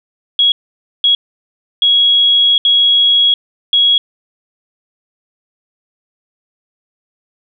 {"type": "tone bursts at uneven times", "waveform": "sine", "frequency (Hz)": 3322, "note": "G#7", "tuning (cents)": 0, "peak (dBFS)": -7, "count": 5, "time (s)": [[0.39, 0.52], [1.04, 1.15], [1.82, 2.58], [2.65, 3.34], [3.73, 3.98]], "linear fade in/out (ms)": 2, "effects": []}